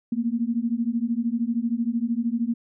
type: beating tone pair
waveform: sine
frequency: 227.2 / 240.2 Hz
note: A#3 / B3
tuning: -44 / -48 cents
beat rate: 13 Hz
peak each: -25 dBFS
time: 0.12-2.54 s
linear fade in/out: 5 ms
effects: none